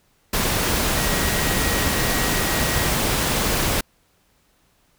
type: tone in noise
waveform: sine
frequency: 1900 Hz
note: A#6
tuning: 33 cents sharp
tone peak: -30 dBFS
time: 0.97-2.89 s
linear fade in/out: 5 ms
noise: pink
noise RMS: -21 dBFS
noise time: 0.33-3.81 s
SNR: -12 dB
effects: pink hiss -62 dBFS RMS until 4.98 s